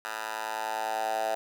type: tone with high-pass filter sweep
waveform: 10% pulse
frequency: 110 Hz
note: A2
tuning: in tune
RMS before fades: -32 dBFS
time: 0.05-1.35 s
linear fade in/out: 0 ms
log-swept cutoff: 1100 to 700 Hz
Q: 5.5
effects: none